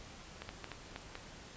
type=clicks; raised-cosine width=0.3 ms; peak=-26 dBFS; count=6; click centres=0.42 / 0.491 / 0.643 / 0.717 / 0.961 / 1.154 s; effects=pink hiss -52 dBFS RMS until 1.56 s + resampled to 16000 Hz

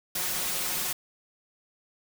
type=noise with comb filter; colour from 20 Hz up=white; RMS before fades=-30 dBFS; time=0.15-0.93 s; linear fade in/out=5 ms; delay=5.5 ms; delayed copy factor=+0.95; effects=none

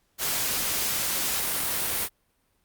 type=noise; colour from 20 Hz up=white; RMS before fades=-27 dBFS; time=0.18-2.09 s; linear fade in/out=50 ms; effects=pink hiss -70 dBFS RMS until 2.64 s + Opus 48 kbps

